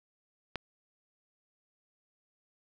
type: click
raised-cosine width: 0.3 ms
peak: -18 dBFS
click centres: 0.557 s
effects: none